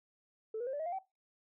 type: tone with pitch steps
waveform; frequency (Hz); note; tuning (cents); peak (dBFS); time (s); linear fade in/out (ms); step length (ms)
sine; 440 / 482.6 / 529.3 / 580.6 / 636.8 / 698.5 / 766.1; A4 / B4 / C5 / D5 / D#5 / F5 / G5; 0 / -40 / +20 / -20 / +40 / 0 / -40; -34; 0.54-0.988; 5; 64
effects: noise-tail reverb RT60 0.2 s tail -17 dB re dry + tanh soft clip ceiling -31 dBFS